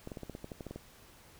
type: clicks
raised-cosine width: 2 ms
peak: -28 dBFS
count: 12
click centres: 0.074 / 0.118 / 0.172 / 0.233 / 0.297 / 0.351 / 0.444 / 0.518 / 0.608 / 0.667 / 0.71 / 0.76 s
effects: pink hiss -58 dBFS RMS until 1.39 s